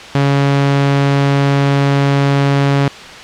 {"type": "tone", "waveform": "sawtooth", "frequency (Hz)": 139.9, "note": "C#3", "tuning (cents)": 16, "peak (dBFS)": -6, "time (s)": [0.15, 2.88], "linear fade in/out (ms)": 2, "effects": ["white hiss -31 dBFS RMS until 3.23 s", "low-pass 4000 Hz 12 dB/octave"]}